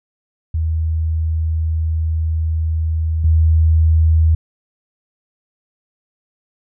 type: tone pair in turn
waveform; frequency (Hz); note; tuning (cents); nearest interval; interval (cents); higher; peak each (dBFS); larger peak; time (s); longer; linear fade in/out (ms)
sine; 80 / 80; D#2 / D#2; +49 / +49; unison; 0; neither; -15 / -9; second; 0.54-3.24 / 3.24-4.35; first; 5
effects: none